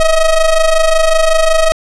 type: ring-modulated tone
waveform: square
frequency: 316.3 Hz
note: D#4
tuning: 29 cents sharp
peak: -5 dBFS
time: 0-1.72 s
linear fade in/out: 0 ms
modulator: 329 Hz
effects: resampled to 24000 Hz + 7-bit